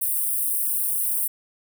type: high-pass noise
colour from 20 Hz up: white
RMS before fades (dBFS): -24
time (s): 0.01-1.28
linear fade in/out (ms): 10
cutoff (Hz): 8600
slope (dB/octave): 96
effects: none